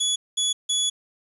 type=tone bursts at uneven times; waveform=25% pulse; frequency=3400 Hz; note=G#7; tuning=40 cents sharp; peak=-17 dBFS; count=3; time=0-0.16 / 0.37-0.53 / 0.69-0.9 s; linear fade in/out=10 ms; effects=resampled to 32000 Hz + 9-bit